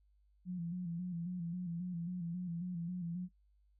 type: tone with vibrato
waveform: sine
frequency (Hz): 174.61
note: F3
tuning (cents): 0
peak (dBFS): -37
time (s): 0.45-3.29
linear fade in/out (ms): 50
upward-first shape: square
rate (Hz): 3.7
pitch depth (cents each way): 59
effects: noise-tail reverb RT60 0.1 s tail -22 dB re dry + added 50 Hz sine -67 dBFS peak until 3.79 s